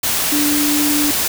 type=tone in noise; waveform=sine; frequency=293.7 Hz; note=D4; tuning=in tune; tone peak=-16 dBFS; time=0.32-1.11 s; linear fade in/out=5 ms; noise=white; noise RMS=-18 dBFS; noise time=0.03-1.28 s; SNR=-1 dB; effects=none